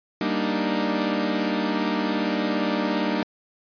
sawtooth chord, Eb major seventh, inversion first, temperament equal, 196 / 233.1 / 293.7 / 311.1 Hz, G3 / Bb3 / D4 / Eb4, 0 / 0 / 0 / 0 cents, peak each -24 dBFS, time 0.21-3.23 s, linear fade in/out 2 ms, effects resampled to 11025 Hz

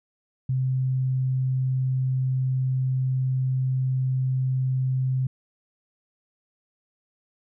sine tone, 130.1 Hz, C3, 9 cents flat, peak -21 dBFS, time 0.49-5.27 s, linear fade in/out 5 ms, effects none

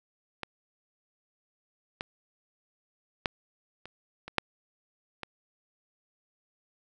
clicks, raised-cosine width 0.3 ms, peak -18 / -17 / -10 / -27 / -24 / -7 / -20 dBFS, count 7, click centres 0.433 / 2.009 / 3.258 / 3.856 / 4.28 / 4.383 / 5.233 s, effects none

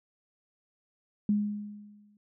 sine tone with exponential decay, 207.4 Hz, G#3, 2 cents flat, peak -21 dBFS, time 1.29-2.17 s, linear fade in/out 2 ms, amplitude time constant 190 ms, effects none

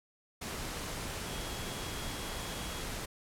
sine tone in noise, 3315 Hz, G#7, 4 cents flat, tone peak -49 dBFS, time 1.26-2.84 s, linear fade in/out 10 ms, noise pink, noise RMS -39 dBFS, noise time 0.41-3.06 s, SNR -13 dB, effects low-pass 12000 Hz 12 dB/octave

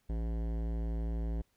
sine tone with hard clipping, 56.1 Hz, A1, 34 cents sharp, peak -34 dBFS, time 0.09-1.42 s, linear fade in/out 10 ms, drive 17 dB, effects pink hiss -75 dBFS RMS until 1.56 s

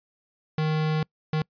square tone bursts at uneven times, 155.56 Hz, D#3, in tune, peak -23 dBFS, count 2, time 0.58-1.03 / 1.33-1.42 s, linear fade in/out 2 ms, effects noise-tail reverb RT60 0.1 s tail -26 dB re dry + resampled to 11025 Hz

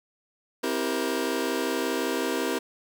sawtooth chord, C dominant seventh, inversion none, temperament just, 261.6 / 327 / 392.4 / 470.9 Hz, C4 / E4 / G4 / Bb4, 0 / -14 / +2 / +18 cents, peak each -27 dBFS, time 0.63-2.59 s, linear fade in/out 10 ms, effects 9-bit

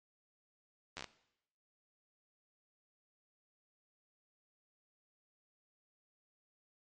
slowing click train, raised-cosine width 0.2 ms, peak -25 dBFS, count 6, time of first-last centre 0.97-1.043 s, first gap 11 ms, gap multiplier 1.14, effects noise-tail reverb RT60 0.8 s tail -17 dB re dry + MP3 48 kbps

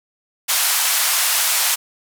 white band-pass noise, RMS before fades -18 dBFS, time 0.48-1.76 s, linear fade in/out 20 ms, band 740 to 14000 Hz, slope 24 dB/octave, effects none

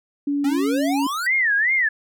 sine tone with pitch glide, 285.3 to 279.3 Hz, C#4 to C#4, +50 to +13 cents, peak -19 dBFS, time 0.27-1.07 s, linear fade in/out 5 ms, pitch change -37 cents, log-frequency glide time 0.43-0.49 s
square exponential sweep, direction up, 260.2 to 1600 Hz, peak -24 dBFS, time 0.44-1.27 s, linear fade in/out 5 ms
sine tone with vibrato, 1864.7 Hz, A#6, in tune, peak -16 dBFS, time 1.26-1.89 s, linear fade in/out 10 ms, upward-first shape sine, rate 2.6 Hz, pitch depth 240 cents each way
effects none

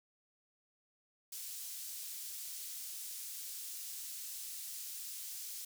pink high-pass noise, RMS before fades -45 dBFS, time 1.32-5.65 s, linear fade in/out 5 ms, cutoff 6300 Hz, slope 12 dB/octave, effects none

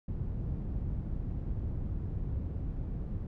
white low-pass noise, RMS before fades -35 dBFS, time 0.08-3.27 s, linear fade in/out 5 ms, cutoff 100 Hz, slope 12 dB/octave, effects none

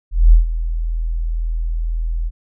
sine tone with ADSR envelope, 41 Hz, E1, 9 cents flat, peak -3 dBFS, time 0.11-2.31 s, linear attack 210 ms, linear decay 130 ms, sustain -14 dB, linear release 40 ms, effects none

